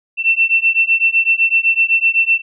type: beating tone pair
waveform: sine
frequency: 2686 / 2693.9 Hz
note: E7 / E7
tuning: +32 / +37 cents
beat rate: 7.9 Hz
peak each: -14 dBFS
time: 0.17-2.42 s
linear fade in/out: 50 ms
effects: none